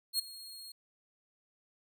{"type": "tone with ADSR envelope", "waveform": "sawtooth", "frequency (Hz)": 4271, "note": "C8", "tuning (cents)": 35, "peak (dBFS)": -24, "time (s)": [0.13, 0.72], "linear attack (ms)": 61, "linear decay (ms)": 10, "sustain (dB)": -19, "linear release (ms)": 5, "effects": []}